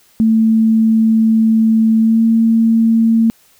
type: tone with pitch glide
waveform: sine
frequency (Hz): 222.5 to 226.4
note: A3 to A3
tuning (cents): +20 to +50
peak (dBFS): -8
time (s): 0.2-3.3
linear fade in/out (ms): 0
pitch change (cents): +30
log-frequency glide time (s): 2-2.22
effects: white hiss -51 dBFS RMS until 3.59 s